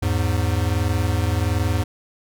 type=tone pair together; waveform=square; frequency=82.41 / 103.73 Hz; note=E2 / G#2; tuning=0 / -2 cents; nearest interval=major third; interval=398 cents; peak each=-22 dBFS; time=0.02-1.84 s; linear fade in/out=10 ms; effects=none